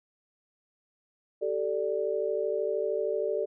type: chord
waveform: sine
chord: G suspended second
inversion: none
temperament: equal with one note detuned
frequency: 387 / 440 / 587.3 Hz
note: G4 / A4 / D5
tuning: -22 / 0 / 0 cents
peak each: -32 / -30 / -31 dBFS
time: 1.41-3.46 s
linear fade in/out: 20 ms
effects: none